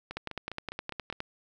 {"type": "two click trains", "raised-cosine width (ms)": 0.3, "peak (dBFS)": [-18, -22], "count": [11, 6], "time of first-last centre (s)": [[0.17, 1.204], [0.11, 1.126]], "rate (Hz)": [9.67, 4.92], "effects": []}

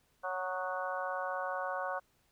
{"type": "harmonic tone with a mistuned harmonic", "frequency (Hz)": 184.8, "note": "F#3", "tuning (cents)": -2, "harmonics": [3, 4, 5, 6, 7, 8], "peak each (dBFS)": [-39, -40, -43, -40, -45, -41], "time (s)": [0.23, 2], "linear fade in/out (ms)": 20, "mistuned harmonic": 7, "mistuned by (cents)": -53, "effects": ["pink hiss -72 dBFS RMS until 2.31 s"]}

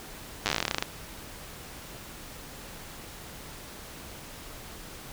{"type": "slowing click train", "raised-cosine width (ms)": 0.2, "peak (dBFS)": -8, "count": 18, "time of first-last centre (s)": [0.46, 0.825], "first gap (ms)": 9, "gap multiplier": 1.1, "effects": ["pink hiss -44 dBFS RMS until 5.12 s"]}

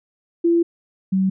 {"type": "tone pair in turn", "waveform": "sine", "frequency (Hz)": [339, 190.26], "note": ["E4", "F#3"], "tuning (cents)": [49, 49], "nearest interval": "minor seventh", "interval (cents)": 1000, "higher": "first", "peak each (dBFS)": [-13, -15], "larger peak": "first", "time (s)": [[0.44, 0.63], [1.12, 1.3]], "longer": "first", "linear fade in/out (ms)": 10, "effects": []}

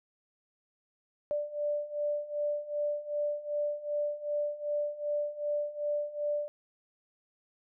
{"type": "beating tone pair", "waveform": "sine", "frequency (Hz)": [587.3, 589.9], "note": ["D5", "D5"], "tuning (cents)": [0, 8], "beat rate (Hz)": 2.6, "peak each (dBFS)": [-35, -32], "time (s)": [1.31, 6.48], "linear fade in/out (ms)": 0, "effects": []}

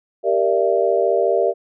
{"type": "chord", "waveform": "sine", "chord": "E half-diminished seventh", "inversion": "first", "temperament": "equal with one note detuned", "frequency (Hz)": [392, 466.2, 587.3, 671.9], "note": ["G4", "Bb4", "D5", "E5"], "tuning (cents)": [0, 0, 0, 33], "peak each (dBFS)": -20, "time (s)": [0.23, 1.54], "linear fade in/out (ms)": 50, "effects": []}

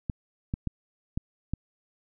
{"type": "clicks", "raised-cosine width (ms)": 5, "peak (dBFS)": -16, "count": 5, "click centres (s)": [0.098, 0.539, 0.673, 1.175, 1.536], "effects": []}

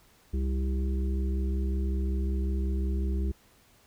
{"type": "harmonic tone with a mistuned harmonic", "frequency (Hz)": 65.41, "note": "C2", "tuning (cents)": 0, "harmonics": [1, 3, 5, 6], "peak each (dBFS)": [-26, -36, -40, -42], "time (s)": [0.33, 3.32], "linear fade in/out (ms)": 10, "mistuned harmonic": 1, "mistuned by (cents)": 37, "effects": ["pink hiss -61 dBFS RMS until 3.86 s"]}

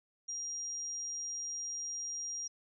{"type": "tone with amplitude modulation", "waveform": "sine", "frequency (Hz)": 5700, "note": "F8", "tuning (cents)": 34, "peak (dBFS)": -35, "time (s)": [0.28, 2.48], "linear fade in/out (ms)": 10, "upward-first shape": "sine", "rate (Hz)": 157, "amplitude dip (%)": 40, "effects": []}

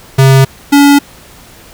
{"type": "tone pair in turn", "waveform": "square", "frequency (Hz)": [134.2, 284.4], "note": ["C3", "C#4"], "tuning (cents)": [44, 45], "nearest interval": "octave + minor second", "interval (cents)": 1301, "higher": "second", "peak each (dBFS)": -3, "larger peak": "neither", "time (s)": [[0.18, 0.45], [0.72, 0.99]], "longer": "neither", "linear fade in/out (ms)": 10, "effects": ["pink hiss -37 dBFS RMS until 1.73 s"]}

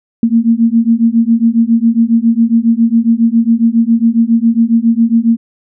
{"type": "beating tone pair", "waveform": "sine", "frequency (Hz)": [226.3, 233.6], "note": ["A3", "A#3"], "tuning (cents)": [49, 4], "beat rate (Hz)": 7.3, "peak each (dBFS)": -10, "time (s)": [0.23, 5.37], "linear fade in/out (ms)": 2, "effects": []}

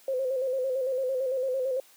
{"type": "tone with vibrato", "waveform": "sine", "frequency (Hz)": 521, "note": "C5", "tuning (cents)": -7, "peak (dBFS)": -25, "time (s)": [0.08, 1.8], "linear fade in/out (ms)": 2, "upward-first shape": "square", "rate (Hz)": 8.9, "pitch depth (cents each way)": 50, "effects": ["white hiss -57 dBFS RMS until 1.96 s", "high-pass 300 Hz 12 dB/octave"]}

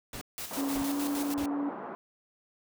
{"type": "noise bursts", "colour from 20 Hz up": "pink", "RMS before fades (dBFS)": -40, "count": 3, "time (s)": [0.13, 1.459], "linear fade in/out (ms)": 2, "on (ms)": 83, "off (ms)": 540}
{"type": "noise with tremolo", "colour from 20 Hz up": "white", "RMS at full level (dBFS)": -38, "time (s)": [0.38, 1.34], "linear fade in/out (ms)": 0, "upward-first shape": "square", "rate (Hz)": 6.5, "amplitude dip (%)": 50}
{"type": "band-pass noise", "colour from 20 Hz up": "white", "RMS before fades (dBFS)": -40, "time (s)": [0.51, 1.95], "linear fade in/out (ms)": 0, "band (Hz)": [200, 1100], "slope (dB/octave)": 24}
{"type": "tone with pitch glide", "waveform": "sine", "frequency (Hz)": [277.2, 285.8], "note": ["C#4", "D4"], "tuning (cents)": [0, -47], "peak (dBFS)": -29, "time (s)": [0.57, 1.7], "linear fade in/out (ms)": 10, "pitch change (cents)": 53, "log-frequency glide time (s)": [0.82, 0.98]}
{"effects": []}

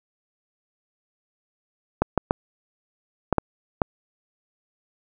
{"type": "clicks", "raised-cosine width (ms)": 1, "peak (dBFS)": -4, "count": 6, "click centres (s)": [2.02, 2.177, 2.309, 3.327, 3.383, 3.818], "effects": []}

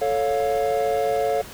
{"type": "chord", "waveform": "triangle", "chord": "A augmented", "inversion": "none", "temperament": "equal with one note detuned", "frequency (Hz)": [440, 554.4, 703.3], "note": ["A4", "C#5", "E#5"], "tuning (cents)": [0, 0, 12], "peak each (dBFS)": -22, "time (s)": [0.01, 1.42], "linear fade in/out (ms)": 10, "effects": ["pink hiss -40 dBFS RMS until 1.53 s"]}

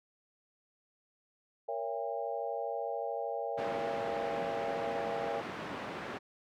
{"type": "chord", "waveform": "sine", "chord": "A# diminished seventh", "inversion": "none", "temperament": "just", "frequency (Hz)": [466.2, 559.4, 671.3, 805.5], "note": ["A#4", "C#5", "E5", "G5"], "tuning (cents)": [0, 16, 31, 47], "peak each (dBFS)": -39, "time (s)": [1.68, 5.41], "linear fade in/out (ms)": 10}
{"type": "band-pass noise", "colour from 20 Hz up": "pink", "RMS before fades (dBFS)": -41, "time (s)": [3.57, 6.19], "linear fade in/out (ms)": 20, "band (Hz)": [210, 2100], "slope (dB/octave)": 12}
{"effects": []}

